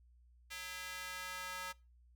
square tone with high-pass filter sweep, 183.3 Hz, F#3, 16 cents flat, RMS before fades -45 dBFS, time 0.5-1.73 s, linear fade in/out 20 ms, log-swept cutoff 2100 to 1200 Hz, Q 1.3, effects noise-tail reverb RT60 0.3 s tail -23 dB re dry + added 60 Hz sine -62 dBFS peak until 2.15 s

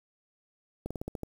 slowing click train, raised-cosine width 2 ms, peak -22 dBFS, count 7, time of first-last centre 0.86-1.233 s, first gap 46 ms, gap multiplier 1.12, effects 8-bit

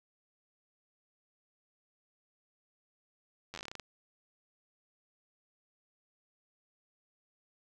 slowing click train, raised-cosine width 0.2 ms, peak -25 dBFS, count 12, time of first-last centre 3.54-3.797 s, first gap 10 ms, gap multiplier 1.16, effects none

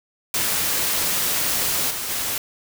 white noise with level steps, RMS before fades -22 / -28 / -25 dBFS, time 0.34-2.38 s, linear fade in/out 2 ms, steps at 1.9 / 2.09 s, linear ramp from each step 10 ms, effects none

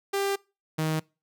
sawtooth tone pair in turn, 396.2 / 157.23 Hz, G4 / D#3, +18 / +18 cents, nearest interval octave + major third, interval 1600 cents, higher first, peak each -21 dBFS, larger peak neither, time 0.13-0.36 / 0.78-1 s, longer first, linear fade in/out 10 ms, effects noise-tail reverb RT60 0.3 s tail -25 dB re dry

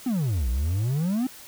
triangle exponential two-way sweep, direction down then up, 268.7 to 56.8 to 268.7 Hz, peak -20 dBFS, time 0.06-1.27 s, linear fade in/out 5 ms, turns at 0.49 s, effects white hiss -45 dBFS RMS until 1.47 s

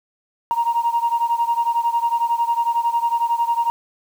sine beating tone pair, 932.3 / 943.3 Hz, A#5 / A#5, 0 / +20 cents, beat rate 11 Hz, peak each -18 / -20 dBFS, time 0.51-3.7 s, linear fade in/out 0 ms, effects tanh soft clip ceiling -11 dBFS + 7-bit

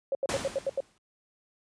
sine tone bursts, 545 Hz, C#5, 29 cents flat, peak -25 dBFS, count 7, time 0.12-0.804 s, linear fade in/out 2 ms, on 30 ms, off 79 ms
pink noise with exponential decay, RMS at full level -29 dBFS, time 0.29-0.98 s, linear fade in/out 1 ms, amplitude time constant 150 ms
effects high-pass 80 Hz 12 dB/octave + resampled to 22050 Hz

